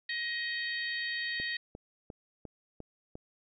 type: harmonic tone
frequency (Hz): 629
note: D#5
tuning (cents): +19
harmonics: 3 / 4 / 5 / 6 / 7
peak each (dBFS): -34 / -44 / -44 / -42 / -42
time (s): 0.09-1.57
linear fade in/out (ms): 5
type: click train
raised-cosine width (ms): 2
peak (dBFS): -30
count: 6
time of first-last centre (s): 1.4-3.154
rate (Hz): 2.85
effects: none